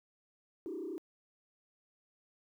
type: tone with frequency modulation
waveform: sine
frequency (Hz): 351.6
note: F4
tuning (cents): +12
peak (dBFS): -37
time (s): 0.66-0.98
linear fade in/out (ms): 0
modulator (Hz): 30.7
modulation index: 1.7
effects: tanh soft clip ceiling -33 dBFS + 12-bit